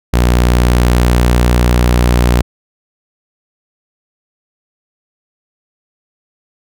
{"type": "tone", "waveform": "sawtooth", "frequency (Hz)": 60.4, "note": "B1", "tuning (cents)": -38, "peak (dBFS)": -4, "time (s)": [0.13, 2.42], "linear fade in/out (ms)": 10, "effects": []}